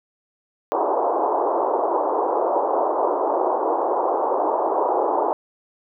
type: band-pass noise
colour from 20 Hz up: white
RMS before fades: -21 dBFS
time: 0.72-5.33 s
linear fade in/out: 0 ms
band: 330 to 1000 Hz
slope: 48 dB/octave
effects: none